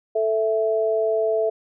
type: tone pair together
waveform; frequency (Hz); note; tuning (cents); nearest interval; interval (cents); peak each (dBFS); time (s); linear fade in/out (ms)
sine; 440 / 659.3; A4 / E5; 0 / 0; perfect fifth; 700; -21; 0.15-1.5; 10
effects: none